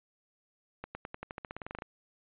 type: accelerating click train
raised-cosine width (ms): 0.5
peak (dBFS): -24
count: 16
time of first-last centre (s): 0.84-1.821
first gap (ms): 110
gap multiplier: 0.92
effects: resampled to 8000 Hz